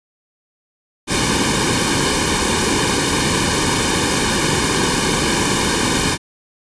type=noise with comb filter; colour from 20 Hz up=pink; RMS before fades=-17 dBFS; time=1.07-6.18 s; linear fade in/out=50 ms; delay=1.5 ms; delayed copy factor=-0.8; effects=resampled to 22050 Hz